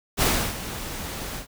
pink noise with ADSR envelope, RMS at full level -19 dBFS, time 0.17-1.47 s, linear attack 47 ms, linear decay 320 ms, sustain -14 dB, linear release 94 ms, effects none

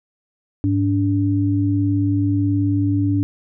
sine tone pair together, 102.28 / 288.3 Hz, G#2 / D4, -26 / -32 cents, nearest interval octave + tritone, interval 1794 cents, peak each -18 dBFS, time 0.64-3.23 s, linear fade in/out 0 ms, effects none

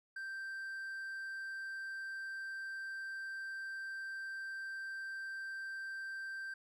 triangle tone, 1568 Hz, G6, in tune, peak -39 dBFS, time 0.16-6.54 s, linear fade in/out 5 ms, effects none

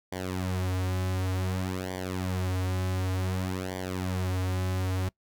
sawtooth tone with flanger, 92.7 Hz, F#2, 4 cents sharp, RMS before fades -30 dBFS, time 0.12-5.09 s, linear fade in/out 5 ms, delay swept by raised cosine 0.75 to 6.55 ms, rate 0.55 Hz, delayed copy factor -0.95, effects noise-tail reverb RT60 0.1 s tail -23 dB re dry

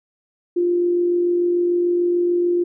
sine tone with amplitude modulation, 350.4 Hz, F4, 6 cents sharp, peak -14 dBFS, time 0.56-2.64 s, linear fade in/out 10 ms, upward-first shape sine, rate 46.8 Hz, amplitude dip 30%, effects none

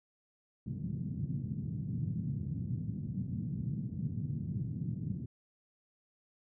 pink band-pass noise, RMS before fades -37 dBFS, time 0.66-5.26 s, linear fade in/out 10 ms, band 110 to 190 Hz, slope 24 dB/octave, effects none

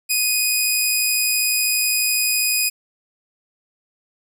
10% pulse tone, 2489 Hz, D#7, in tune, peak -8 dBFS, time 0.09-2.7 s, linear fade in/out 20 ms, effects none

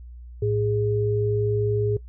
sine tone pair together, 109.5 / 413.4 Hz, A2 / G#4, -8 / -8 cents, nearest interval octave + major seventh, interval 2300 cents, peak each -23 dBFS, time 0.42-1.97 s, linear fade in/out 5 ms, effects noise-tail reverb RT60 0.1 s tail -19 dB re dry + added 60 Hz sine -38 dBFS peak until 2.08 s

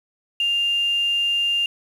sine tone with quantisation, 2800 Hz, F7, 4 cents sharp, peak -18 dBFS, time 0.4-1.66 s, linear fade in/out 2 ms, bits 7, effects none

